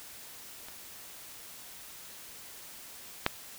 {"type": "clicks", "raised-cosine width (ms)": 0.3, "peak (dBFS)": [-30, -8], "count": 2, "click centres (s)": [0.685, 3.264], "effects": ["white hiss -48 dBFS RMS until 3.58 s"]}